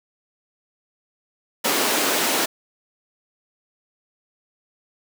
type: high-pass noise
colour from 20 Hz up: pink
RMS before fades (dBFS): -21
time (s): 1.64-2.46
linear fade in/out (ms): 10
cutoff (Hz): 260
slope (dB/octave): 24
effects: none